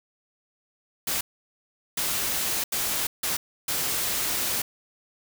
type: noise bursts at uneven times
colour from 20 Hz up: white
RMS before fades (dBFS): -27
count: 5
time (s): 1.07-1.21 / 1.97-2.64 / 2.72-3.07 / 3.23-3.37 / 3.68-4.62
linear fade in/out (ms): 5
effects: none